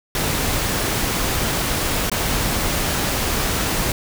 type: noise with dropouts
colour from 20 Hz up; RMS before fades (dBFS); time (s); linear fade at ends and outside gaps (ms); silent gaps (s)
pink; -21; 0.15-3.92; 2; 2.098-2.116
effects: none